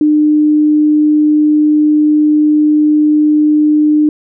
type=tone; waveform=sine; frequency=301.9 Hz; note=D4; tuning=48 cents sharp; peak=-6 dBFS; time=0.01-4.09 s; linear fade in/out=2 ms; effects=none